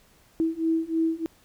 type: beating tone pair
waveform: sine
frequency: 323.6 / 326.8 Hz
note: E4 / E4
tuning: -32 / -15 cents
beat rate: 3.2 Hz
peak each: -26 / -25 dBFS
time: 0.4-1.26 s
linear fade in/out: 0 ms
effects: pink hiss -59 dBFS RMS until 1.44 s